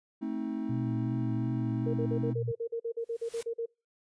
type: chord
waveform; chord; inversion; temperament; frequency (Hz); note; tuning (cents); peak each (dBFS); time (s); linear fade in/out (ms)
triangle; A diminished; none; just; 220 / 264 / 316.8; A3 / C4 / Eb4; 0 / +16 / +31; -34; 0.21-2.34; 20
type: tone with vibrato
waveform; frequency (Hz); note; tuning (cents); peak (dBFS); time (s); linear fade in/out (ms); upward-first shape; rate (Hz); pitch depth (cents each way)
sine; 121.4; B2; -29; -31; 0.69-2.52; 10; triangle; 2.7; 61
type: tone bursts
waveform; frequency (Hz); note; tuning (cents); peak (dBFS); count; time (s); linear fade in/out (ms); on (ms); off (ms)
sine; 462.2; A#4; -15; -30; 15; 1.86-3.66; 10; 78; 45
type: noise with exponential growth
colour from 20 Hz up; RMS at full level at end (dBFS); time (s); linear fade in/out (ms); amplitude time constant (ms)
white; -41; 2.98-3.43; 5; 97
effects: noise-tail reverb RT60 0.3 s tail -26 dB re dry + resampled to 22050 Hz